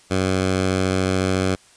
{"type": "tone", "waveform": "10% pulse", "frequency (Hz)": 93.9, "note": "F#2", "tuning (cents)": 26, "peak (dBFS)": -10, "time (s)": [0.1, 1.56], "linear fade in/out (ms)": 20, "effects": ["white hiss -52 dBFS RMS until 1.76 s", "resampled to 22050 Hz"]}